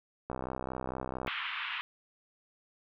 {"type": "click train", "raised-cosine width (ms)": 1, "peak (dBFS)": -22, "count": 64, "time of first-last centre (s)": [0.3, 1.278], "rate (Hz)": 64.4}
{"type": "band-pass noise", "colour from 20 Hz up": "white", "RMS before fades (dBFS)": -37, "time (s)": [1.27, 1.81], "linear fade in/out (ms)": 0, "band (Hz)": [980, 3200], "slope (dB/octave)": 48}
{"effects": []}